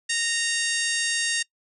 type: harmonic tone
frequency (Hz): 927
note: A#5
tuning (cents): -10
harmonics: 2 / 3 / 4 / 5 / 6 / 7 / 8 / 9 / 10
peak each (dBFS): -28 / -30 / -31 / -32 / -33 / -33 / -34 / -35 / -35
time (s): 0.09-1.43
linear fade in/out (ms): 10
effects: noise-tail reverb RT60 0.1 s tail -24 dB re dry